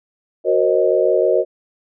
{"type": "chord", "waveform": "sine", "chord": "C half-diminished seventh", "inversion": "second", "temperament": "equal with one note detuned", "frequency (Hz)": [370, 466.2, 532.7, 622.3], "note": ["Gb4", "Bb4", "C5", "Eb5"], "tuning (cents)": [0, 0, 31, 0], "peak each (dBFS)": -18, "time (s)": [0.44, 1.45], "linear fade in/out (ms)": 50, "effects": []}